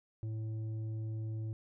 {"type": "tone with tanh clipping", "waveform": "triangle", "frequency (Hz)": 110, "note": "A2", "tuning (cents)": 0, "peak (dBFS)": -37, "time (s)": [0.23, 1.53], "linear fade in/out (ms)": 0, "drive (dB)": 11, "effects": []}